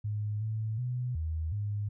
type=tone with pitch steps; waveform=sine; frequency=105.2 / 109.6 / 124.3 / 79.7 / 103.3 Hz; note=G#2 / A2 / B2 / D#2 / G#2; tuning=+23 / -6 / +12 / +42 / -9 cents; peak=-30 dBFS; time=0.04-1.89 s; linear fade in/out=10 ms; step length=370 ms; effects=none